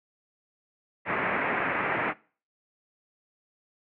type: low-pass noise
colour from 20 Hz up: white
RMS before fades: -28 dBFS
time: 1.05-2.14 s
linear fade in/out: 50 ms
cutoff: 2300 Hz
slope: 48 dB/octave
effects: noise-tail reverb RT60 0.4 s tail -22 dB re dry + high-pass 150 Hz 12 dB/octave